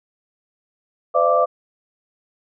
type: tone cluster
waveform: sine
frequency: 511 / 597 / 681 / 1173 Hz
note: C5 / D5 / F5 / D6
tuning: -41 / +28 / -44 / -2 cents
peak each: -19 dBFS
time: 1.14-1.46 s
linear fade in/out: 20 ms
effects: none